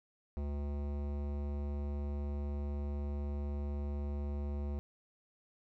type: tone with hard clipping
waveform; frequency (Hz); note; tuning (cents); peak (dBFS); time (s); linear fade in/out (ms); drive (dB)
sine; 72; D2; -34; -37; 0.37-4.79; 0; 17
effects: none